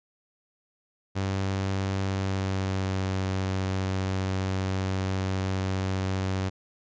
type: tone with pitch glide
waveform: sawtooth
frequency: 96.6 to 94.89 Hz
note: G2 to F#2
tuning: -25 to +44 cents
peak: -22 dBFS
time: 1.15-6.5 s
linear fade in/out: 20 ms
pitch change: -31 cents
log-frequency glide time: 2.06-3.04 s
effects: resampled to 16000 Hz